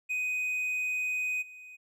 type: tone with level steps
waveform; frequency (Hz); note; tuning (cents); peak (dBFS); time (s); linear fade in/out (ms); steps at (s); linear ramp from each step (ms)
triangle; 2500; D#7; +8; -27 / -44; 0.09-1.77; 20; 1.41; 20
effects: none